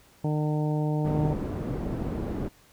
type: harmonic tone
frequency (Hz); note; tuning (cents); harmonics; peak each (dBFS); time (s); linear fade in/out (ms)
151.5; D#3; -46; 1 / 2 / 3 / 4 / 5 / 6; -25 / -31 / -35 / -37 / -39 / -41; 0.24-1.34; 5
type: low-pass noise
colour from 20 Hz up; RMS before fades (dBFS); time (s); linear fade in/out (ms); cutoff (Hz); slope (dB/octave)
white; -31; 1.04-2.49; 20; 300; 12
effects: pink hiss -58 dBFS RMS until 2.72 s

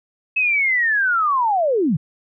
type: linear sweep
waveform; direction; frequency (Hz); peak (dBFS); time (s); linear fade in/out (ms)
sine; down; 2599 to 128.6; -15; 0.36-1.97; 10
effects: none

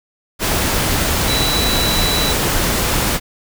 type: tone in noise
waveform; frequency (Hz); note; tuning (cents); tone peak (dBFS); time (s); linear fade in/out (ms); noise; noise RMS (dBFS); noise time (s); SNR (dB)
sine; 3951; B7; 0; -19; 1.26-2.35; 50; pink; -17; 0.39-3.2; -5
effects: none

